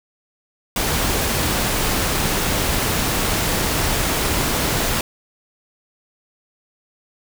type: noise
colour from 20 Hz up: pink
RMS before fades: -20 dBFS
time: 0.76-5.01 s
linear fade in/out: 2 ms
effects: none